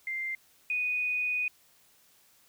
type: tone pair in turn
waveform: sine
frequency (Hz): 2093 / 2481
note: C7 / D#7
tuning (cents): 0 / -6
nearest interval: minor third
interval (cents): 294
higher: second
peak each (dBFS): -31 / -27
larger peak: second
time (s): 0.07-0.35 / 0.7-1.48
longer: second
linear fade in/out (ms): 2
effects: white hiss -63 dBFS RMS until 2.48 s